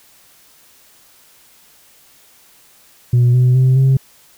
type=tone with pitch steps; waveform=sine; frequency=122 / 125.72 / 129.55 / 133.5 Hz; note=B2 / B2 / C3 / C3; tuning=-21 / +31 / -17 / +35 cents; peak=-6 dBFS; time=3.13-3.97 s; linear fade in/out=5 ms; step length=210 ms; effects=tanh soft clip ceiling -7 dBFS + white hiss -49 dBFS RMS until 4.37 s